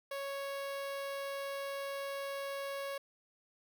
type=tone with notch filter; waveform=sawtooth; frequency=554.4 Hz; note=C#5; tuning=in tune; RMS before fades=-40 dBFS; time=0.11-2.98 s; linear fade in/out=5 ms; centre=7200 Hz; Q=1.8; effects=none